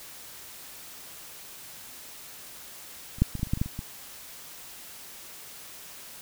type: clicks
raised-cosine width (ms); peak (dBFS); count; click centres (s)
5; -30 / -7 / -20 / -28 / -14 / -29 / -12 / -22 / -12 / -24 / -21; 11; 3.185 / 3.22 / 3.353 / 3.395 / 3.431 / 3.471 / 3.535 / 3.574 / 3.615 / 3.66 / 3.791
effects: white hiss -45 dBFS RMS until 6.21 s